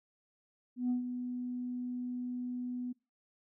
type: tone with ADSR envelope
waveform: sine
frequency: 247.6 Hz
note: B3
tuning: 5 cents sharp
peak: -26 dBFS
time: 0.76-2.93 s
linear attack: 140 ms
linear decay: 120 ms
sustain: -9 dB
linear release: 15 ms
effects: noise-tail reverb RT60 0.3 s tail -25 dB re dry + tanh soft clip ceiling -26 dBFS